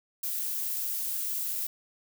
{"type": "noise", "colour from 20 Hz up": "violet", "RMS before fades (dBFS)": -32, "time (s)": [0.23, 1.67], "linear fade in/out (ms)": 5, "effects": []}